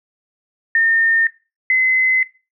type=tone pair in turn; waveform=sine; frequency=1820 / 2043 Hz; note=A#6 / C7; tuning=-42 / -42 cents; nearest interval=major second; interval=200 cents; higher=second; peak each=-11 dBFS; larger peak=neither; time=0.75-1.27 / 1.7-2.23 s; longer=second; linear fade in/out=2 ms; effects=noise-tail reverb RT60 0.3 s tail -20 dB re dry